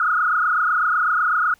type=tone with frequency modulation; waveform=sine; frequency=1350 Hz; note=E6; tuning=41 cents sharp; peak=-16 dBFS; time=0-1.54 s; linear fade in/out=2 ms; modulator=28 Hz; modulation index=4.1; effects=pink hiss -56 dBFS RMS until 1.59 s